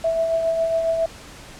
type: tone with tremolo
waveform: sine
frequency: 657 Hz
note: E5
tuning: 6 cents flat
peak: -16 dBFS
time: 0.04-1.06 s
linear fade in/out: 5 ms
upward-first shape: triangle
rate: 7.3 Hz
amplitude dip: 45%
effects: pink hiss -41 dBFS RMS until 1.59 s + low-pass 9000 Hz 12 dB/octave